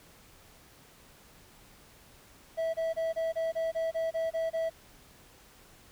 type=tone bursts; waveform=triangle; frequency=653 Hz; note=E5; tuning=17 cents flat; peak=-26 dBFS; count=11; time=2.57-4.7 s; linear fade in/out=20 ms; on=170 ms; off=26 ms; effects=pink hiss -57 dBFS RMS until 5.91 s